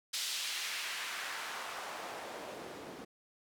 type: noise with band-pass filter sweep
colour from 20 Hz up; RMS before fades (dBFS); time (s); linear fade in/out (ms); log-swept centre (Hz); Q
white; -41; 0.13-3.05; 10; 4300 to 290; 1.1
effects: none